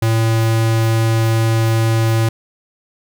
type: tone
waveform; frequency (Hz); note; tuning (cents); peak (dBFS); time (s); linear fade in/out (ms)
square; 112.8; A2; +44; -13; 0.02-2.29; 5
effects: none